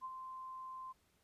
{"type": "tone with ADSR envelope", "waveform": "sine", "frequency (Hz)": 1041, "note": "C6", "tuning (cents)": -9, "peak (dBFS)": -40, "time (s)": [0.01, 0.93], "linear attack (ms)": 38, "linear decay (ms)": 40, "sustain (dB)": -5, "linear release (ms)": 20, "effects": ["pink hiss -75 dBFS RMS until 1.23 s", "resampled to 32000 Hz"]}